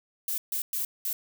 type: noise bursts at uneven times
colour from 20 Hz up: violet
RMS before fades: -30 dBFS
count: 4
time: 0.28-0.38 / 0.52-0.62 / 0.73-0.85 / 1.05-1.13 s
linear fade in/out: 2 ms
effects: none